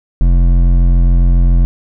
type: tone with hard clipping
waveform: triangle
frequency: 43.65 Hz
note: F1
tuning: in tune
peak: -8 dBFS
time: 0.21-1.65 s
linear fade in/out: 0 ms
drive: 14 dB
effects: none